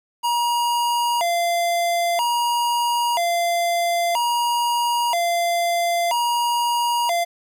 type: tone with vibrato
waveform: square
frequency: 810 Hz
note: G#5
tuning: 43 cents flat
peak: -19 dBFS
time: 0.23-7.25 s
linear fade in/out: 20 ms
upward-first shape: square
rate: 0.51 Hz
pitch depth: 280 cents each way
effects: 9-bit